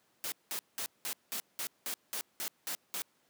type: noise bursts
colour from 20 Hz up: white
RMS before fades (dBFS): -37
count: 11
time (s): 0.24-3.02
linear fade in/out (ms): 0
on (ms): 80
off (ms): 190
effects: pink hiss -71 dBFS RMS until 3.29 s + high-pass 200 Hz 12 dB/octave